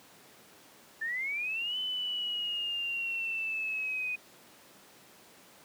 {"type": "linear two-way sweep", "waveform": "sine", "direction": "up then down", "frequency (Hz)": [1756, 3033, 2484], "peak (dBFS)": -31, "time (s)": [1.01, 4.16], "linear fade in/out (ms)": 10, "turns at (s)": 1.78, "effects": ["pink hiss -56 dBFS RMS until 5.64 s", "high-pass 200 Hz 12 dB/octave"]}